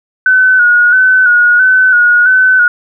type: tone with vibrato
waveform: sine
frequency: 1480 Hz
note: F#6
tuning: in tune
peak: -4 dBFS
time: 0.26-2.68 s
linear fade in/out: 2 ms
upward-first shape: square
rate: 1.5 Hz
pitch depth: 40 cents each way
effects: none